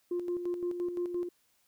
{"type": "tone with tremolo", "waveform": "sine", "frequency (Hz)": 351.9, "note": "F4", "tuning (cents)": 13, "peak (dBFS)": -28, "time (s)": [0.11, 1.29], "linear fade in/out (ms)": 5, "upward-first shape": "square", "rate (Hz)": 5.8, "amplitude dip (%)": 55, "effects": ["tanh soft clip ceiling -26 dBFS", "white hiss -71 dBFS RMS until 1.67 s"]}